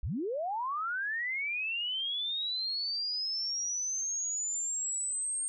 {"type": "linear sweep", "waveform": "sine", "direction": "up", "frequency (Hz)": [38.89, 8640], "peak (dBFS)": -31, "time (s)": [0.03, 5.48], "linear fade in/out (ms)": 0, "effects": []}